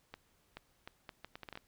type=accelerating click train; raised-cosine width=0.3 ms; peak=-29 dBFS; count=11; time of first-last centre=0.14-1.574 s; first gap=430 ms; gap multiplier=0.71; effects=pink hiss -72 dBFS RMS until 1.67 s